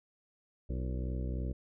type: harmonic tone with a mistuned harmonic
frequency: 63.2 Hz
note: B1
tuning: 41 cents sharp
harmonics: 1 / 2 / 3 / 4 / 5 / 6 / 7 / 8 / 9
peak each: -34 / -40 / -44 / -46 / -48 / -50 / -51 / -52 / -53 dBFS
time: 0.69-1.53 s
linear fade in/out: 10 ms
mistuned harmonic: 6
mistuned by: -79 cents
effects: none